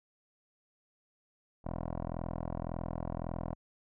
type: tone with low-pass filter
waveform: 10% pulse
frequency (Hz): 41.82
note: E1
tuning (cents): +26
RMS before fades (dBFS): -38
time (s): 1.64-3.55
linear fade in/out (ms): 20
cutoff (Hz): 830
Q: 2.4
effects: none